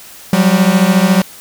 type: beating tone pair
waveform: 45% pulse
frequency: 181.4 / 195.4 Hz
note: F#3 / G3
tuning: -34 / -5 cents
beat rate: 14 Hz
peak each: -11 dBFS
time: 0.33-1.22 s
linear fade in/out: 2 ms
effects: white hiss -36 dBFS RMS until 1.4 s